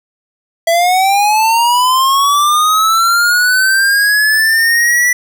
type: linear sweep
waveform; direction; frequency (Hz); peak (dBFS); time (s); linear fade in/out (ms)
square; up; 659.3 to 1969; -9; 0.67-5.13; 5
effects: none